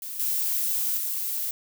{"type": "noise with level steps", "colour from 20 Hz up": "violet", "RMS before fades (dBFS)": [-35, -26, -29], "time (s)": [0.02, 1.51], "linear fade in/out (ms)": 2, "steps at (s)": [0.19, 0.97], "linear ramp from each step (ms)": 10, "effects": []}